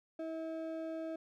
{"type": "ring-modulated tone", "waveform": "triangle", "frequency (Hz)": 483.8, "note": "B4", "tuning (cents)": -36, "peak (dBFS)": -33, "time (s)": [0.19, 1.16], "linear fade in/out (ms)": 5, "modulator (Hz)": 160, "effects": []}